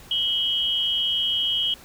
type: tone pair together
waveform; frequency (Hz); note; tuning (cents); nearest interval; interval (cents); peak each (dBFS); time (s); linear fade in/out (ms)
sine; 2960 / 3235; F#7 / G#7; 0 / -46; major second; 154; -24 / -23; 0.11-1.74; 2
effects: pink hiss -47 dBFS RMS until 1.84 s